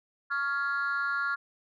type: tone with amplitude modulation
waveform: sine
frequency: 1396.9 Hz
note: F6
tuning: in tune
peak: -21 dBFS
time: 0.3-1.36 s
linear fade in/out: 20 ms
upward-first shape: sine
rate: 277 Hz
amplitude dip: 100%
effects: tanh soft clip ceiling -22 dBFS